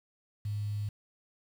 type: tone with quantisation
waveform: sine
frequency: 103.83 Hz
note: G#2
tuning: in tune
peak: -31 dBFS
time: 0.45-0.89 s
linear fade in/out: 5 ms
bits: 9
effects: none